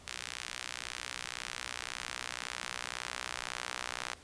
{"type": "tone with high-pass filter sweep", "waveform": "sawtooth", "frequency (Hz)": 61.9, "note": "B1", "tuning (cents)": 5, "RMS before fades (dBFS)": -41, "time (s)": [0.07, 4.14], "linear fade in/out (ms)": 0, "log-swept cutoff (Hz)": [2100, 1200], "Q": 0.8, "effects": ["pink hiss -56 dBFS RMS until 4.23 s", "resampled to 22050 Hz"]}